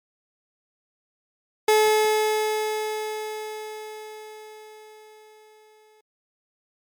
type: tone with exponential decay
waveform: 30% pulse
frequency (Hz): 430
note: A4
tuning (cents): -40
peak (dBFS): -12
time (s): 1.68-6.01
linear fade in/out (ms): 5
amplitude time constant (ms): 940
effects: MP3 96 kbps